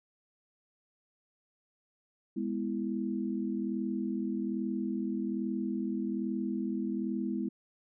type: chord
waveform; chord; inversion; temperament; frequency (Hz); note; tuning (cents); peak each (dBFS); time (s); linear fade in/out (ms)
sine; E major; first; just; 206 / 247.2 / 329.6; G#3 / B3 / E4; -14 / +2 / 0; -34 / -35 / -36; 2.36-7.49; 10
effects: none